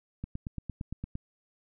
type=click train; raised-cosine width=5 ms; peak=-23 dBFS; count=9; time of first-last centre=0.24-1.154 s; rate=8.75 Hz; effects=none